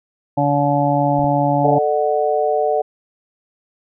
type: harmonic tone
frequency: 143.2 Hz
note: D3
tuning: 43 cents flat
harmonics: 1 / 2 / 4 / 5 / 6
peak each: -20 / -20 / -20 / -20 / -20 dBFS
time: 0.37-1.79 s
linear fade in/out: 10 ms
type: clicks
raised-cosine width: 5 ms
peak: -22 dBFS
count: 2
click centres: 1.193 / 1.243 s
type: chord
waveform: sine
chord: D major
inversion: second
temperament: equal with one note detuned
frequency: 440 / 600.7 / 740 Hz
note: A4 / D5 / F#5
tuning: 0 / +39 / 0 cents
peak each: -19 dBFS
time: 1.64-2.82 s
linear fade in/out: 10 ms
effects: none